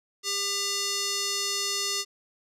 square tone with band-pass filter, 400 Hz, G4, 35 cents sharp, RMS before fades -29 dBFS, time 0.23-2.05 s, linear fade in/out 50 ms, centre 5500 Hz, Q 1.9, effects none

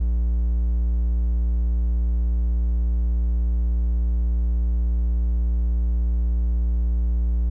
triangle tone, 58.27 Hz, A#1, in tune, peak -16 dBFS, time 0-7.5 s, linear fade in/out 10 ms, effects none

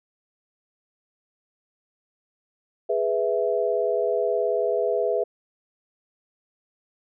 sine chord, E major, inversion first, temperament equal, 415.3 / 493.9 / 659.3 Hz, G#4 / B4 / E5, 0 / 0 / 0 cents, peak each -25 dBFS, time 2.89-5.24 s, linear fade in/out 10 ms, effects none

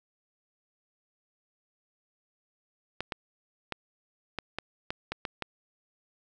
clicks, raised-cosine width 0.3 ms, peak -16 dBFS, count 9, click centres 3.006 / 3.122 / 3.723 / 4.387 / 4.586 / 4.905 / 5.12 / 5.252 / 5.423 s, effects none

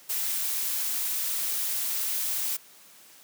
blue noise, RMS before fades -29 dBFS, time 0.09-2.57 s, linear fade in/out 10 ms, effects white hiss -53 dBFS RMS until 3.23 s + high-pass 150 Hz 12 dB/octave

